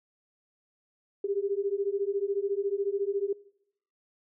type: beating tone pair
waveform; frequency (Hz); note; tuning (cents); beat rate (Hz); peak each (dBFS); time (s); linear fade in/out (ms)
sine; 392 / 406; G4 / G#4; 0 / -39; 14; -30; 1.24-3.33; 5
effects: noise-tail reverb RT60 0.7 s tail -21 dB re dry